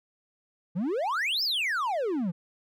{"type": "exponential two-way sweep", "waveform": "triangle", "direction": "up then down", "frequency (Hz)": [159.2, 5400, 159.2], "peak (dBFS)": -24, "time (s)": [0.75, 2.32], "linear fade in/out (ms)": 20, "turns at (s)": 1.43, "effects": []}